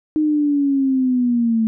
sine linear sweep, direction down, 310 to 220 Hz, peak -14 dBFS, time 0.16-1.67 s, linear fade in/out 0 ms, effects none

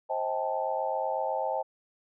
sine chord, A half-diminished seventh, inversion first, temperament just, 528 / 633.6 / 792 / 880 Hz, C5 / Eb5 / G5 / A5, +16 / +31 / +18 / 0 cents, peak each -33 dBFS, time 0.09-1.63 s, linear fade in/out 20 ms, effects none

